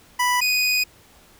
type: tone pair in turn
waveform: 25% pulse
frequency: 987 / 2487 Hz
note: B5 / D#7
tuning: -1 / -1 cents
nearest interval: octave + major third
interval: 1600 cents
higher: second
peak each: -14 dBFS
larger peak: neither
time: 0.19-0.41 / 0.41-0.84 s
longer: second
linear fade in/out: 10 ms
effects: pink hiss -52 dBFS RMS until 1.39 s